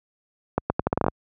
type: accelerating click train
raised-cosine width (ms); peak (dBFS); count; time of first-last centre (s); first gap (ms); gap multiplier
1; -6; 10; 0.58-1.083; 120; 0.79
effects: high-pass 60 Hz 12 dB/octave